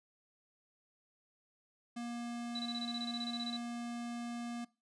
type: tone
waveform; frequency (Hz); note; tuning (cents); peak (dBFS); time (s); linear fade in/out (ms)
square; 237.3; A#3; +31; -40; 1.96-4.65; 10
type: tone bursts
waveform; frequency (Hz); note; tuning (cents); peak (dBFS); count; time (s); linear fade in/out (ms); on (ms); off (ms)
sine; 3954; B7; +1; -38; 16; 2.55-3.569; 5; 44; 21
effects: noise-tail reverb RT60 0.3 s tail -22 dB re dry + resampled to 22050 Hz